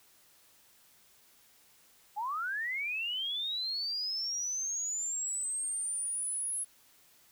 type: linear sweep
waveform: sine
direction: up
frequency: 796 to 10790 Hz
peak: -32 dBFS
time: 2.16-6.65 s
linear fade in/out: 20 ms
effects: white hiss -63 dBFS RMS until 7.31 s